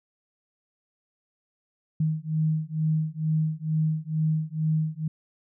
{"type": "beating tone pair", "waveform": "sine", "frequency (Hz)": [155.7, 157.9], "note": ["D#3", "D#3"], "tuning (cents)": [2, 26], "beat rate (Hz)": 2.2, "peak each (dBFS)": -26, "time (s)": [2, 5.08], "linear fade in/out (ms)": 5, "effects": []}